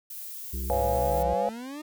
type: noise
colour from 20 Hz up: violet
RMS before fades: -39 dBFS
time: 0.1-1.23 s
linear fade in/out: 5 ms
type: harmonic tone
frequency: 65.41 Hz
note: C2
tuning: in tune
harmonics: 1 / 3 / 5 / 6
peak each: -30 / -41 / -46 / -48 dBFS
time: 0.53-1.34 s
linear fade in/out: 5 ms
type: chord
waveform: sine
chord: C# dominant seventh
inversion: third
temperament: just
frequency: 498.9 / 554.4 / 693 / 831.5 Hz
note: B4 / C#5 / E#5 / G#5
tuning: +17 / 0 / -14 / +2 cents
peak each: -29 dBFS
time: 0.7-1.49 s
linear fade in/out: 0 ms
type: exponential sweep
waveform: 40% pulse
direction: up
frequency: 92.5 to 311.1 Hz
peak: -35 dBFS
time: 0.72-1.82 s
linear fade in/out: 10 ms
effects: none